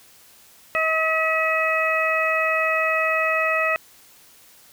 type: harmonic tone with a mistuned harmonic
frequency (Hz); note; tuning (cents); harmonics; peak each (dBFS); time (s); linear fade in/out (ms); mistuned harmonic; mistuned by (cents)
638; D#5; +43; 1 / 2 / 3 / 4; -24 / -24 / -24 / -24; 0.75-3.76; 0; 3; +26
effects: white hiss -51 dBFS RMS until 4.72 s